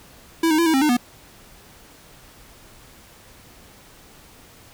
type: tone with pitch steps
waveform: square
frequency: 328.9 / 310.3 / 337.3 / 320.4 / 266.9 / 303.3 / 244.1 Hz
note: E4 / D#4 / E4 / E4 / C4 / D#4 / B3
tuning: -4 / -5 / +40 / -49 / +35 / -44 / -20 cents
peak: -16 dBFS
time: 0.43-0.969 s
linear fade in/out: 5 ms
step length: 77 ms
effects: pink hiss -48 dBFS RMS until 4.73 s